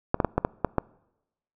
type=clicks; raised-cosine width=1 ms; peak=-7 dBFS; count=7; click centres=0.144 / 0.202 / 0.247 / 0.38 / 0.449 / 0.647 / 0.783 s; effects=noise-tail reverb RT60 0.9 s tail -24 dB re dry